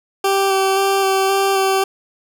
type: tone with vibrato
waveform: 20% pulse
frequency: 388.4 Hz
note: G4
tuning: 16 cents flat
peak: -9 dBFS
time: 0.24-1.84 s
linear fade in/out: 5 ms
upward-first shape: square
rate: 1.9 Hz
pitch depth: 12 cents each way
effects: none